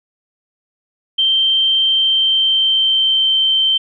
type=tone with pitch glide; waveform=sine; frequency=3136 to 3114 Hz; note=G7 to G7; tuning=0 to -12 cents; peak=-11 dBFS; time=1.18-3.78 s; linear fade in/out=10 ms; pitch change=-12 cents; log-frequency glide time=1.82-3.35 s; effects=none